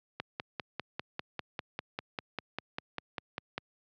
click train, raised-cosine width 0.3 ms, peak -18 dBFS, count 18, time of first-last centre 0.2-3.58 s, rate 5.03 Hz, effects high-pass 100 Hz 12 dB/octave + low-pass 5000 Hz 12 dB/octave

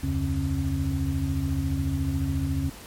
sine tone cluster, 74.4 / 88.5 / 140.5 / 271.2 Hz, D2 / F2 / C#3 / C#4, +23 / +23 / +24 / -38 cents, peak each -29 dBFS, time 0.03-2.7 s, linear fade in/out 5 ms, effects pink hiss -44 dBFS RMS until 2.86 s + MP3 64 kbps

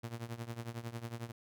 sawtooth tone with tremolo, 116.9 Hz, A#2, 5 cents sharp, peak -33 dBFS, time 0.03-1.32 s, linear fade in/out 10 ms, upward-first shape triangle, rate 11 Hz, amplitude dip 90%, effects none

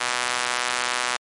sawtooth tone with high-pass filter, 123.47 Hz, B2, in tune, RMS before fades -25 dBFS, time 0-1.17 s, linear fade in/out 10 ms, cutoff 1200 Hz, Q 0.9, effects MP3 48 kbps

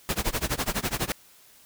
pink noise with tremolo, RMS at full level -25 dBFS, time 0.09-1.12 s, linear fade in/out 0 ms, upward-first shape sine, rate 12 Hz, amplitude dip 95%, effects white hiss -55 dBFS RMS until 1.65 s

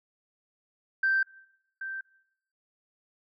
sine tone with echo, 1563 Hz, G6, 6 cents flat, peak -21 dBFS, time 1.03-1.23 s, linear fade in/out 5 ms, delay 780 ms, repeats 1, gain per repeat -12 dB, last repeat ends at 2.01 s, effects noise-tail reverb RT60 0.8 s tail -22 dB re dry + tanh soft clip ceiling -17 dBFS

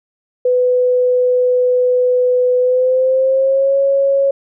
sine tone with pitch glide, 499.2 to 550.7 Hz, B4 to C#5, +19 to -11 cents, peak -10 dBFS, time 0.45-4.31 s, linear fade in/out 5 ms, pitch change +170 cents, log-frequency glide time 2.59-3.77 s, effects none

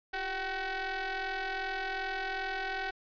sawtooth ring-modulated tone, 372.9 Hz, F#4, 14 cents sharp, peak -26 dBFS, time 0.13-2.91 s, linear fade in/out 10 ms, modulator 1140 Hz, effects resampled to 11025 Hz

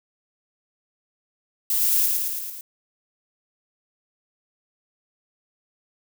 violet noise with echo, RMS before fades -22 dBFS, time 1.7-2.06 s, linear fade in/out 2 ms, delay 110 ms, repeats 5, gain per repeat -3 dB, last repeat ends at 2.61 s, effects none

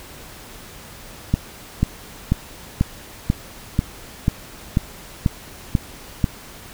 click train, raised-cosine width 5 ms, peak -3 dBFS, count 11, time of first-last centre 1.34-6.242 s, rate 2.04 Hz, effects pink hiss -40 dBFS RMS until 6.73 s

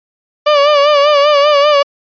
30% pulse tone with vibrato, 582 Hz, D5, 16 cents flat, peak -4 dBFS, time 0.46-1.83 s, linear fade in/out 10 ms, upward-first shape sine, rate 5.1 Hz, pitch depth 63 cents each way, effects resampled to 11025 Hz

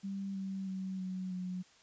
sine tone with pitch steps, 196 / 192.52 / 189.1 / 185.75 / 182.45 Hz, G3 / G3 / F#3 / F#3 / F#3, 0 / -31 / +38 / +7 / -24 cents, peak -36 dBFS, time 0.03-1.63 s, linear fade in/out 20 ms, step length 320 ms, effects white hiss -63 dBFS RMS until 1.82 s + resampled to 16000 Hz

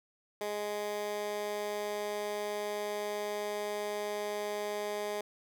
15% pulse tone with high-pass filter, 207.7 Hz, G#3, in tune, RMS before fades -36 dBFS, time 0.41-5.21 s, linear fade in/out 2 ms, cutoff 440 Hz, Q 1.4, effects none

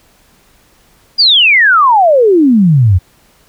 sine exponential sweep, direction down, 4939 to 84.7 Hz, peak -4 dBFS, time 1.18-2.99 s, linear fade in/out 20 ms, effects pink hiss -49 dBFS RMS until 3.48 s

